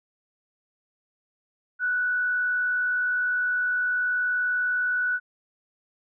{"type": "tone with frequency modulation", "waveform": "sine", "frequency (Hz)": 1480, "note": "F#6", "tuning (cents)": 0, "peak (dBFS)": -22, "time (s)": [1.79, 5.2], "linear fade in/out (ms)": 50, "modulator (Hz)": 59.5, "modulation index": 0.32, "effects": []}